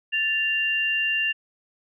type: tone pair together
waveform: sine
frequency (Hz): 1760 / 2780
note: A6 / F7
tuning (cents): 0 / -9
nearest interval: minor sixth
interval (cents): 791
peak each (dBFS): -27 / -22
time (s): 0.12-1.33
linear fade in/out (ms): 20
effects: none